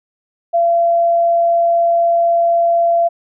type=tone; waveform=sine; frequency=681 Hz; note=F5; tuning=44 cents flat; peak=-10 dBFS; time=0.53-3.09 s; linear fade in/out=20 ms; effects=none